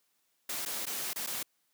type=noise with dropouts; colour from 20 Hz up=white; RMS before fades=-36 dBFS; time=0.49-1.43 s; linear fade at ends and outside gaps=5 ms; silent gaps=0.652-0.659 / 0.856-0.866 / 1.133-1.159 / 1.265-1.271 s; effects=white hiss -75 dBFS RMS until 1.73 s + high-pass 150 Hz 12 dB/octave